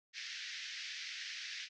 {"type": "band-pass noise", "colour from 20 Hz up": "pink", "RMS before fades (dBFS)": -45, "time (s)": [0.13, 1.69], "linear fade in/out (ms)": 50, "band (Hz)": [1700, 5900], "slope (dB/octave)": 48, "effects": []}